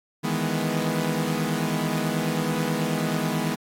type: chord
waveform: sawtooth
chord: E major seventh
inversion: third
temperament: equal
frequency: 155.56 / 164.81 / 207.7 / 246.9 Hz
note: D#3 / E3 / G#3 / B3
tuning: 0 / 0 / 0 / 0 cents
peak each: -25 dBFS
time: 0.23-3.56 s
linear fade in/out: 20 ms
effects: AAC 64 kbps